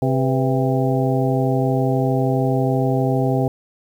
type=harmonic tone with a mistuned harmonic; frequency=132.4 Hz; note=C3; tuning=21 cents sharp; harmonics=1 / 2 / 3 / 4 / 5 / 6; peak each=-19 / -22 / -24 / -25 / -26 / -27 dBFS; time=0.02-3.48 s; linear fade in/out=2 ms; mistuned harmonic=4; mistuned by=-99 cents; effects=8-bit